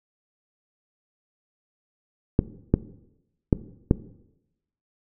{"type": "clicks", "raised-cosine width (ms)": 3, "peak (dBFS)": -3, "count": 4, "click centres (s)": [2.391, 2.74, 3.528, 3.911], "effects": ["noise-tail reverb RT60 0.9 s tail -17 dB re dry"]}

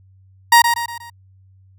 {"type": "tone with echo", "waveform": "30% pulse", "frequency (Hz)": 941, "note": "A#5", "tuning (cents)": 16, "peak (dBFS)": -4, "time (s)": [0.52, 0.62], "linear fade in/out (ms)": 5, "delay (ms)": 120, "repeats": 4, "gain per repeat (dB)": -7, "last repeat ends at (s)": 1.1, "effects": ["added 95 Hz sine -47 dBFS peak until 1.78 s"]}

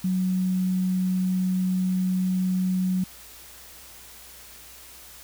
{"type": "tone", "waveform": "sine", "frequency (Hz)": 185, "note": "F#3", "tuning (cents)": 0, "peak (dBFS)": -21, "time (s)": [0.04, 3.04], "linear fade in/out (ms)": 5, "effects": ["added 60 Hz sine -56 dBFS peak until 5.23 s", "white hiss -46 dBFS RMS until 5.23 s"]}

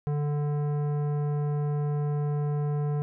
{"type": "tone with tanh clipping", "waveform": "triangle", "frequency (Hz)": 146.83, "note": "D3", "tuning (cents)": 0, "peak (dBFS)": -27, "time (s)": [0.07, 3.02], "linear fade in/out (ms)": 0, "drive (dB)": 18, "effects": []}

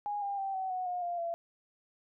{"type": "tone with pitch steps", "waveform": "sine", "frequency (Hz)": [824, 801.5, 779.6, 758.2, 737.5, 717.3, 697.7, 678.6], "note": ["G#5", "G5", "G5", "F#5", "F#5", "F5", "F5", "F5"], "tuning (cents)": [-14, 38, -10, 42, -6, 46, -2, -50], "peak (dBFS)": -32, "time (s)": [0.06, 1.34], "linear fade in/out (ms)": 0, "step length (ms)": 160, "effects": []}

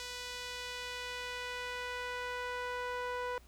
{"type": "tone with band-pass filter sweep", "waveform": "sawtooth", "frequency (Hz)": 493.9, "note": "B4", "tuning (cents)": 0, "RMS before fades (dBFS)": -40, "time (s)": [0, 3.38], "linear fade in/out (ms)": 0, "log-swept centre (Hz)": [4600, 1000], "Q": 0.88, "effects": ["added 60 Hz sine -57 dBFS peak until 3.47 s", "pink hiss -64 dBFS RMS until 3.47 s"]}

